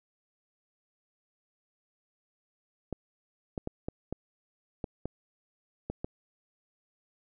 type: clicks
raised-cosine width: 2 ms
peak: -20 dBFS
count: 9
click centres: 2.927 / 3.578 / 3.674 / 3.885 / 4.126 / 4.842 / 5.056 / 5.9 / 6.045 s
effects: none